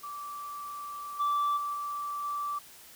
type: tone with level steps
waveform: sine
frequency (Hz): 1164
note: D6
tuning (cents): -16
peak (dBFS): -37 / -23 / -30 / -32 / -30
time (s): 0.03-2.59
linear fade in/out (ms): 10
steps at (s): 1.19 / 1.56 / 1.73 / 2.23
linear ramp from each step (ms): 20
effects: tanh soft clip ceiling -24 dBFS + white hiss -52 dBFS RMS until 2.95 s